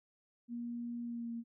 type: tone with pitch glide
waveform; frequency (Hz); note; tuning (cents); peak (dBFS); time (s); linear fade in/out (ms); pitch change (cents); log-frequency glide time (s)
sine; 237.6 to 232.6; A#3 to A#3; +33 to -4; -38; 0.48-1.44; 50; -37; 1.03-1.32
effects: none